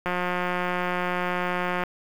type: click train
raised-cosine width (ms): 0.5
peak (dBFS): -12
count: 319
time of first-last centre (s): 0.06-1.837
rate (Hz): 179
effects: 7-bit